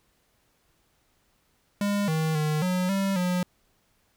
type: tone with pitch steps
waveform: square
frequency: 203 / 158.4 / 152.9 / 182.3 / 195.3 / 180 Hz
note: G#3 / D#3 / D#3 / F#3 / G3 / F#3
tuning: -39 / +31 / -30 / -25 / -6 / -47 cents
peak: -24 dBFS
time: 1.81-3.43 s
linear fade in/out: 2 ms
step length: 270 ms
effects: pink hiss -68 dBFS RMS until 4.16 s